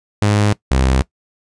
sawtooth tone pair in turn, 103.83 / 65.41 Hz, G#2 / C2, 0 / 0 cents, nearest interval minor sixth, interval 800 cents, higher first, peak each -8 dBFS, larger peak neither, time 0.22-0.53 / 0.71-1.02 s, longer neither, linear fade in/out 0 ms, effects noise-tail reverb RT60 0.1 s tail -20 dB re dry + resampled to 22050 Hz

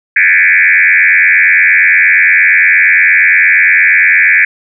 sine tone with frequency modulation, 2000 Hz, B6, 21 cents sharp, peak -4 dBFS, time 0.16-4.45 s, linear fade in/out 5 ms, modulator 88.6 Hz, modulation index 4.3, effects none

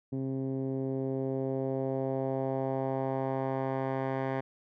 10% pulse tone with low-pass filter sweep, 133.3 Hz, C3, 33 cents sharp, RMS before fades -32 dBFS, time 0.12-4.41 s, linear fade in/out 10 ms, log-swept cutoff 280 to 1500 Hz, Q 1.4, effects none

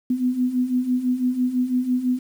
sine beating tone pair, 246.9 / 252.9 Hz, B3 / B3, 0 / +41 cents, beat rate 6 Hz, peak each -25 / -20 dBFS, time 0.1-2.19 s, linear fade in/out 5 ms, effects 8-bit

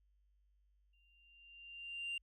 sine tone with exponential growth, 2784 Hz, F7, 6 cents flat, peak -35 dBFS, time 0.93-2.18 s, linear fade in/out 5 ms, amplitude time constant 270 ms, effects tanh soft clip ceiling -37 dBFS + added 50 Hz sine -70 dBFS peak until 2.22 s

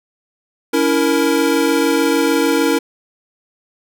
square chord, A# diminished, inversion first, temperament equal with one note detuned, 283 / 329.6 / 466.2 Hz, C#4 / E4 / A#4, +36 / 0 / 0 cents, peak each -18 dBFS, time 0.73-2.79 s, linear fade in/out 10 ms, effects none

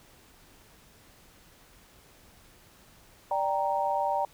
sine chord, G minor, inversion second, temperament equal, 587.3 / 784 / 932.3 Hz, D5 / G5 / Bb5, 0 / 0 / 0 cents, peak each -31 / -29 / -29 dBFS, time 3.31-4.25 s, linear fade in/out 2 ms, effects pink hiss -57 dBFS RMS until 4.33 s

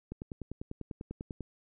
click train, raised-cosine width 3 ms, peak -26 dBFS, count 14, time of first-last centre 0.12-1.407 s, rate 10.1 Hz, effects none

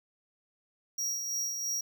square tone with tremolo, 5680 Hz, F8, 28 cents sharp, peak -30 dBFS, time 0.98-1.81 s, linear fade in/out 5 ms, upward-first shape sine, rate 3 Hz, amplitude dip 40%, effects none

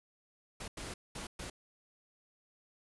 pink noise bursts at uneven times, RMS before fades -43 dBFS, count 4, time 0.6-0.68 / 0.77-0.94 / 1.15-1.27 / 1.39-1.5 s, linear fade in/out 5 ms, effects resampled to 24000 Hz

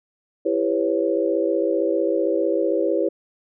sine chord, C# half-diminished seventh, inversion first, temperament just, 332.6 / 399.1 / 498.9 / 554.4 Hz, E4 / G4 / B4 / C#5, +16 / +31 / +17 / 0 cents, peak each -23 / -24 / -24 / -24 dBFS, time 0.45-3.09 s, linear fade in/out 10 ms, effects none

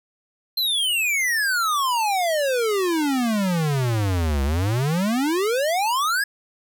square exponential two-way sweep, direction down then up, 4186 to 66.8 to 1707 Hz, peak -20 dBFS, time 0.57-6.24 s, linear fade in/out 5 ms, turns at 4.43 s, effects none

